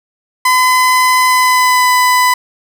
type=tone with pitch glide; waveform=30% pulse; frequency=1014 to 1000 Hz; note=B5 to B5; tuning=+45 to +21 cents; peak=-5 dBFS; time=0.45-2.34 s; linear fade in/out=5 ms; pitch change=-24 cents; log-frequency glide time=1.28-1.9 s; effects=none